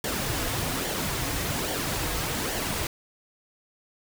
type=noise with flanger; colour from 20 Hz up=pink; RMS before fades=-29 dBFS; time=0.04-2.87 s; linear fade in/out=2 ms; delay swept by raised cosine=0.78 to 5.18 ms; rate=1.2 Hz; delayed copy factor=-0.5; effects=none